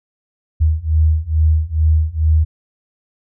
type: beating tone pair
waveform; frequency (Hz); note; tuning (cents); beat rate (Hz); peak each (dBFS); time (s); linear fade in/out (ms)
sine; 77.4 / 79.7; D#2 / D#2; -9 / +42; 2.3; -15 / -14; 0.6-2.45; 20
effects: none